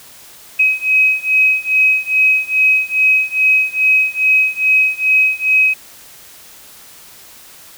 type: beating tone pair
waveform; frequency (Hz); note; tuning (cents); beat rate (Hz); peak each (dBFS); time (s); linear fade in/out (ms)
sine; 2537 / 2539.4; D#7 / D#7; +33 / +35; 2.4; -13 / -14; 0.59-5.74; 10
effects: white hiss -40 dBFS RMS until 7.77 s